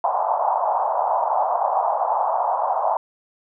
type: band-pass noise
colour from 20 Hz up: pink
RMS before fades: -21 dBFS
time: 0.04-2.97 s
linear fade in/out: 2 ms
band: 660 to 1000 Hz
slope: 48 dB/octave
effects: none